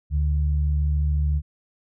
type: tone pair together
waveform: sine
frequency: 73.8 / 147.6 Hz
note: D2 / D3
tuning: +9 / +9 cents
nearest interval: octave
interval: 1200 cents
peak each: -19 / -28 dBFS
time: 0.1-1.42 s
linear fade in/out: 50 ms
effects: none